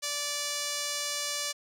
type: tone with band-pass filter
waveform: sawtooth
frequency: 582 Hz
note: D5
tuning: 16 cents flat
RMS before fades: -33 dBFS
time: 0.02-1.53 s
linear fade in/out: 20 ms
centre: 6000 Hz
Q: 1.2
effects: none